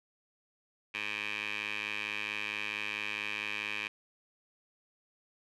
15% pulse tone with band-pass filter, 104.5 Hz, G#2, 11 cents sharp, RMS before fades -37 dBFS, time 0.94-3.88 s, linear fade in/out 5 ms, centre 2500 Hz, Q 4.9, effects none

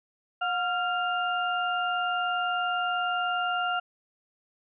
sine tone cluster, 722 / 1385 / 2806 Hz, F#5 / F6 / F7, -43 / -15 / +8 cents, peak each -29 / -28 / -35 dBFS, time 0.41-3.8 s, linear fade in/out 10 ms, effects none

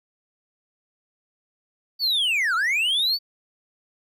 triangle linear two-way sweep, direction down then up, 4610 to 1288 to 4610 Hz, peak -18 dBFS, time 1.99-3.19 s, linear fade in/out 50 ms, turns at 2.55 s, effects none

